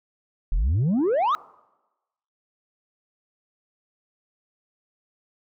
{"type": "exponential sweep", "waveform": "sine", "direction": "up", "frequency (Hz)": [34.65, 1318.5], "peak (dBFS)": -16, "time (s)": [0.52, 1.35], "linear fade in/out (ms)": 0, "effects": ["noise-tail reverb RT60 1.0 s tail -25 dB re dry", "tanh soft clip ceiling -18 dBFS"]}